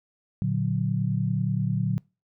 sine chord, Bb augmented, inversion none, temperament equal, 116.54 / 146.83 / 185 Hz, Bb2 / D3 / F#3, 0 / 0 / 0 cents, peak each -27 dBFS, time 0.42-1.98 s, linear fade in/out 0 ms, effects noise-tail reverb RT60 0.3 s tail -26 dB re dry

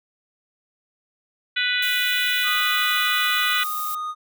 harmonic tone, 493.9 Hz, B4, in tune, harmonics 3 / 4 / 5 / 6 / 7 / 8, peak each -25 / -26 / -27 / -28 / -28 / -29 dBFS, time 1.56-3.64 s, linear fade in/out 10 ms
violet noise, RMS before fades -31 dBFS, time 1.82-3.95 s, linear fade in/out 5 ms
triangle tone, 1235 Hz, D#6, 13 cents flat, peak -24 dBFS, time 2.43-4.15 s, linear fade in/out 50 ms
effects none

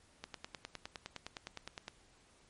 click train, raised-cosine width 0.2 ms, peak -25 dBFS, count 17, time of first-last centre 0.24-1.881 s, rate 9.75 Hz, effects pink hiss -66 dBFS RMS until 2.49 s + MP3 48 kbps

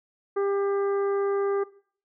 harmonic tone, 398.3 Hz, G4, 28 cents sharp, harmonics 1 / 2 / 3 / 4 / 5, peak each -23 / -37 / -34 / -44 / -48 dBFS, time 0.36-1.64 s, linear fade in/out 10 ms, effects noise-tail reverb RT60 0.5 s tail -19 dB re dry

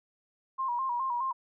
sine tone with vibrato, 1008 Hz, B5, 35 cents sharp, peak -28 dBFS, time 0.58-1.33 s, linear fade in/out 20 ms, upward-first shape square, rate 4.8 Hz, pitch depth 85 cents each way, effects none

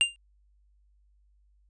square tone with exponential decay, 2794 Hz, F7, in tune, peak -16 dBFS, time 0.01-0.16 s, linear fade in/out 0 ms, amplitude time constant 31 ms, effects added 50 Hz sine -61 dBFS peak until 1.69 s + resampled to 22050 Hz

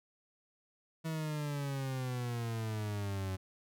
40% pulse exponential sweep, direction down, 162.5 to 93.4 Hz, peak -34 dBFS, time 1.04-3.37 s, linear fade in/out 20 ms, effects none

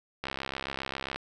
click train, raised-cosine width 0.3 ms, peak -17 dBFS, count 63, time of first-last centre 0.24-1.16 s, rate 67.4 Hz, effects none

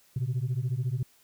sine beating tone pair, 119.2 / 133.2 Hz, A#2 / C3, +39 / +31 cents, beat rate 14 Hz, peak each -28 dBFS, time 0.16-1.03 s, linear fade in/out 5 ms, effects tanh soft clip ceiling -23 dBFS + white hiss -62 dBFS RMS until 1.23 s

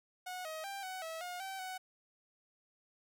sawtooth tone with pitch steps, 732 / 632 / 790 / 748 / 648 / 716 / 771 / 746 Hz, F#5 / D#5 / G5 / F#5 / E5 / F5 / G5 / F#5, -19 / +27 / +13 / +19 / -30 / +43 / -29 / +14 cents, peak -37 dBFS, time 0.26-1.78 s, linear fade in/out 10 ms, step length 190 ms, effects none

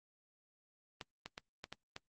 clicks, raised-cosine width 0.2 ms, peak -26 dBFS, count 6, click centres 1.012 / 1.26 / 1.379 / 1.641 / 1.726 / 1.964 s, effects Opus 32 kbps

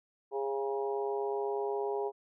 harmonic tone with a mistuned harmonic, 136.5 Hz, C#3, 26 cents flat, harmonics 3 / 4 / 5 / 6 / 7, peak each -32 / -43 / -41 / -40 / -42 dBFS, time 0.31-2.12 s, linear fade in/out 50 ms, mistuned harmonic 5, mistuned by +20 cents, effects none

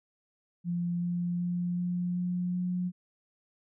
sine tone with pitch steps, 173.7 / 174.91 / 176.12 / 177.35 / 178.58 / 179.83 Hz, F3 / F3 / F3 / F3 / F3 / F#3, -9 / +3 / +15 / +27 / +39 / -49 cents, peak -28 dBFS, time 0.64-2.92 s, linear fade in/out 50 ms, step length 380 ms, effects none

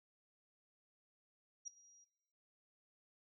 sine tone with ADSR envelope, 5730 Hz, F8, 44 cents sharp, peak -40 dBFS, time 1.65-2.05 s, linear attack 27 ms, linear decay 4 ms, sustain -21 dB, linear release 17 ms, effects noise-tail reverb RT60 0.7 s tail -17 dB re dry

